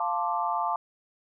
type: chord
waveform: sine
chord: D minor seventh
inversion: first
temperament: equal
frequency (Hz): 698.5 / 880 / 1046.5 / 1174.7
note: F5 / A5 / C6 / D6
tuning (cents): 0 / 0 / 0 / 0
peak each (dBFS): -31 / -29 / -33 / -31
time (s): 0-0.76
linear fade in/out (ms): 2
effects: none